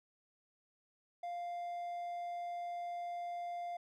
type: tone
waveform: triangle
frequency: 698.5 Hz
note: F5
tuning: in tune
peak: -37 dBFS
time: 1.23-3.77 s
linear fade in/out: 5 ms
effects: none